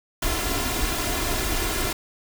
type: noise with comb filter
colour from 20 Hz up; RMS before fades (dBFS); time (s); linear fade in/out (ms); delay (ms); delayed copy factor
pink; -25; 0.22-1.93; 5; 2.9; +0.65
effects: none